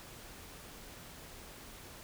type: silence
effects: pink hiss -51 dBFS RMS until 2.03 s